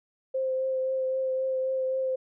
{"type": "tone with vibrato", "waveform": "sine", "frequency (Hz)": 523.3, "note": "C5", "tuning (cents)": 0, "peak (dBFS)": -25, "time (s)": [0.34, 2.16], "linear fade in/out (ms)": 10, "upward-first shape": "triangle", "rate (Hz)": 3.8, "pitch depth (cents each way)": 16, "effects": []}